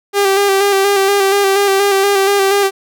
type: tone with vibrato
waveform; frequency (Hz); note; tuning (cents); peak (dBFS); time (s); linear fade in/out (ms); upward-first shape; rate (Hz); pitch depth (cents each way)
sawtooth; 395.7; G4; +16; -6; 0.13-2.71; 50; square; 4.2; 31
effects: none